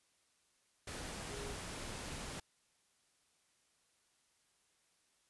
sine tone in noise, 410.6 Hz, G#4, 20 cents flat, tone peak -47 dBFS, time 1.3-1.53 s, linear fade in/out 5 ms, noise pink, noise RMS -45 dBFS, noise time 0.87-2.4 s, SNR -5 dB, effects white hiss -75 dBFS RMS until 5.29 s + resampled to 24000 Hz

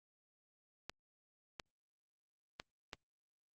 clicks, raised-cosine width 0.2 ms, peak -26 dBFS, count 4, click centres 0.896 / 1.598 / 2.599 / 2.932 s, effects Opus 48 kbps

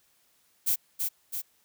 violet noise with echo, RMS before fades -25 dBFS, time 0.66-0.76 s, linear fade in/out 20 ms, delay 330 ms, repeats 2, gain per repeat -4 dB, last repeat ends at 1.42 s, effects white hiss -67 dBFS RMS until 1.64 s

